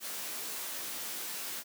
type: noise with comb filter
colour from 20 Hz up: white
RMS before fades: -39 dBFS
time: 0-1.64 s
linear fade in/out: 50 ms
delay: 16 ms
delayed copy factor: +0.6
effects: high-pass 200 Hz 12 dB/octave